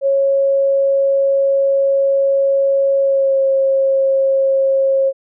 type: tone with pitch glide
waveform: sine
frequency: 549 to 540.2 Hz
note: C#5 to C#5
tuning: -17 to -45 cents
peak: -11 dBFS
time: 0.01-5.13 s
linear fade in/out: 50 ms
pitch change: -28 cents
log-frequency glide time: 3.01-3.39 s
effects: none